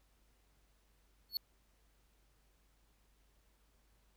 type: tone with exponential growth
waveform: square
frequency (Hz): 4400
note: C#8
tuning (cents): -14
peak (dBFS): -30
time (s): 1.29-1.37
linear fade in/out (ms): 1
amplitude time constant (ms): 16
effects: added 50 Hz sine -70 dBFS peak until 4.16 s + pink hiss -75 dBFS RMS until 4.16 s